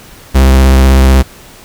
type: tone with vibrato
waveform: 45% pulse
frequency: 66 Hz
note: C2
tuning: 16 cents sharp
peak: -3 dBFS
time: 0.34-1.23 s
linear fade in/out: 20 ms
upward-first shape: triangle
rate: 16 Hz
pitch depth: 38 cents each way
effects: pink hiss -36 dBFS RMS until 1.64 s